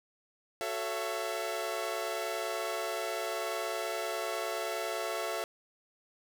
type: chord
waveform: sawtooth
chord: F# minor seventh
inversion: none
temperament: equal with one note detuned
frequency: 370 / 440 / 554.4 / 670.4 Hz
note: F#4 / A4 / C#5 / E5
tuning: 0 / 0 / 0 / +29 cents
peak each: -38 / -35 / -36 / -32 dBFS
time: 0.61-5.44 s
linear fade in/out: 0 ms
effects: none